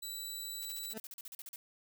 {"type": "tone", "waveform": "15% pulse", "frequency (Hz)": 3951, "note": "B7", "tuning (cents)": 0, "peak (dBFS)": -33, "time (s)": [0.02, 0.94], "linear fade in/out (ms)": 10}
{"type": "noise bursts", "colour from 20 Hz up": "blue", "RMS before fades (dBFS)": -47, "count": 14, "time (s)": [0.62, 1.56], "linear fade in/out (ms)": 2, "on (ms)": 30, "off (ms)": 40}
{"type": "tone with exponential growth", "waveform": "20% pulse", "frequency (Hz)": 220, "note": "A3", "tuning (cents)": 0, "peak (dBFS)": -33, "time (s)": [0.89, 0.98], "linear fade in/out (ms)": 5, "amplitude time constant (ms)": 19}
{"effects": []}